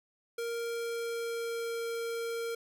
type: tone with pitch glide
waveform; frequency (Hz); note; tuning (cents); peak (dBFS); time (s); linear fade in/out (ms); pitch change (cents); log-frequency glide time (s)
square; 466.2 to 462.7; A#4 to A#4; 0 to -13; -34; 0.38-2.55; 5; -13; 0.6-1.84
effects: none